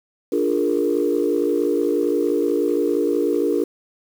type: chord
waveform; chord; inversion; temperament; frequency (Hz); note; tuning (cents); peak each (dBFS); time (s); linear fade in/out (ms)
sine; Bb dominant seventh; first; equal; 293.7 / 349.2 / 415.3 / 466.2; D4 / F4 / Ab4 / Bb4; 0 / 0 / 0 / 0; -22; 0.32-3.64; 5
effects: tanh soft clip ceiling -8 dBFS + 7-bit